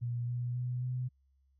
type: tone with pitch steps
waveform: sine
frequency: 120 / 122.03 / 124.09 / 126.18 Hz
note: B2 / B2 / B2 / B2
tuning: -49 / -20 / +9 / +38 cents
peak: -32 dBFS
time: 0.01-1.09 s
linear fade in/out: 20 ms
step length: 270 ms
effects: added 67 Hz sine -67 dBFS peak until 1.59 s